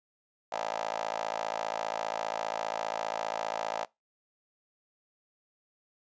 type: tone with high-pass filter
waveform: 15% pulse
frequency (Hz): 55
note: A1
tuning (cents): 0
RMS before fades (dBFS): -34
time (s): 0.52-3.85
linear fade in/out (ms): 5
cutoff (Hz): 720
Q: 7.5
effects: noise-tail reverb RT60 0.2 s tail -23 dB re dry + resampled to 16000 Hz